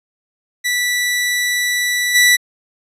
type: tone with level steps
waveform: sawtooth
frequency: 1964 Hz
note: B6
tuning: 10 cents flat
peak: -12 / -5 dBFS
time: 0.64-2.37 s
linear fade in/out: 20 ms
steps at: 2.14 s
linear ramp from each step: 20 ms
effects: resampled to 32000 Hz